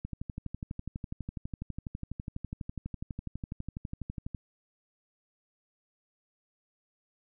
click train, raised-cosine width 5 ms, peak -24 dBFS, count 53, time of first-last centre 0.05-4.348 s, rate 12.1 Hz, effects none

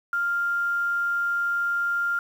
sine tone with quantisation, 1396.9 Hz, F6, in tune, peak -22 dBFS, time 0.13-2.19 s, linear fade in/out 2 ms, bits 8, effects none

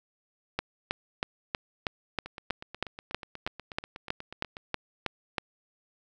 two click trains, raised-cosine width 0.3 ms, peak -12 / -24 dBFS, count 16 / 20, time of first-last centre 0.59-5.382 / 2.26-4.569 s, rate 3.13 / 8.23 Hz, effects none

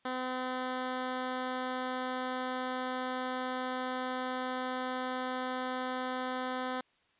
10% pulse tone, 255.3 Hz, C4, 42 cents flat, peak -25 dBFS, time 0.05-6.81 s, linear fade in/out 5 ms, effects white hiss -70 dBFS RMS until 7.19 s + resampled to 8000 Hz

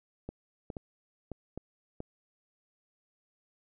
clicks, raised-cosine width 2 ms, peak -25 dBFS, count 6, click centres 0.29 / 0.702 / 0.768 / 1.317 / 1.576 / 2.004 s, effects none

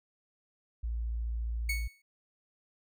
sine tone, 57.2 Hz, A#1, 32 cents flat, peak -31 dBFS, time 0.83-1.88 s, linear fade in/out 10 ms
40% pulse tone with exponential decay, 2217 Hz, C#7, in tune, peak -28 dBFS, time 1.69-2.02 s, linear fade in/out 5 ms, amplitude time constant 70 ms
effects none

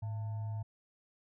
sine tone with frequency modulation, 106.8 Hz, G#2, 49 cents sharp, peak -35 dBFS, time 0.02-0.63 s, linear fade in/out 10 ms, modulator 788 Hz, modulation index 0.21, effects none

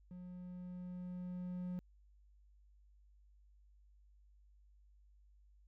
triangle tone with level ramp, 180 Hz, F#3, 47 cents flat, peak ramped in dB -46 to -37 dBFS, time 0.11-1.79 s, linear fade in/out 0 ms, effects added 50 Hz sine -63 dBFS peak until 5.67 s

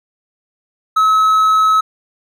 triangle tone, 1288 Hz, E6, 41 cents flat, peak -7 dBFS, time 0.96-1.81 s, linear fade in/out 10 ms, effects none

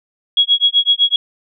sine tone with tremolo, 3322 Hz, G#7, in tune, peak -7 dBFS, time 0.37-1.16 s, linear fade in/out 2 ms, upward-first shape sine, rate 7.9 Hz, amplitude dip 100%, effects none

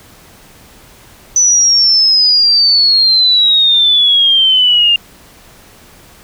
sine exponential sweep, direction down, 6020 to 2794 Hz, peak -6 dBFS, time 1.36-4.96 s, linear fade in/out 2 ms, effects pink hiss -41 dBFS RMS until 6.23 s

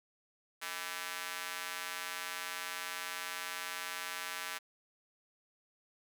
square tone with high-pass filter, 90 Hz, F#2, 47 cents flat, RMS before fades -41 dBFS, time 0.61-4.59 s, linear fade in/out 20 ms, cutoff 1500 Hz, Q 1.1, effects 10-bit

